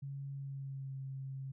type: tone with pitch glide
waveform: sine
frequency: 138.59 to 134.49 Hz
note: C#3 to C3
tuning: 0 to +48 cents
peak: -40 dBFS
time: 0.02-1.52 s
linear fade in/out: 10 ms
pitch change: -52 cents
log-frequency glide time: 0.32-0.97 s
effects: none